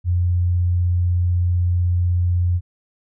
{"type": "tone", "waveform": "sine", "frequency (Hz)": 88.4, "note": "F2", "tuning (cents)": 22, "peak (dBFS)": -15, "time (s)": [0.04, 2.61], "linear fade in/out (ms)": 50, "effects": []}